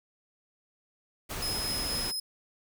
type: noise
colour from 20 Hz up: pink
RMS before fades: -36 dBFS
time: 1.29-2.12 s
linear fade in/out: 20 ms
type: tone with tremolo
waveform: sawtooth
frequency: 5110 Hz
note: D#8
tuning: 45 cents sharp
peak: -28 dBFS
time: 1.42-2.2 s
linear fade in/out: 5 ms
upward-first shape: triangle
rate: 4.2 Hz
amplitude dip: 25%
effects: none